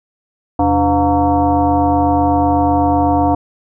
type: tone with frequency modulation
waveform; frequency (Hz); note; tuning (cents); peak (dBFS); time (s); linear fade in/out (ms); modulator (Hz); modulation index
sine; 501; B4; +25; -10; 0.59-3.35; 5; 210; 2
effects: none